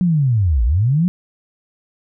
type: linear two-way sweep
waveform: sine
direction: down then up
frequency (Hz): 185.9 to 52.2 to 185.9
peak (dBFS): -12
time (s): 0.01-1.08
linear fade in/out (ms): 0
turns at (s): 0.64
effects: none